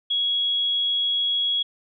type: tone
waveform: sine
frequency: 3329 Hz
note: G#7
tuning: 3 cents sharp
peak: -20 dBFS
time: 0.1-1.63 s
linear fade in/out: 10 ms
effects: none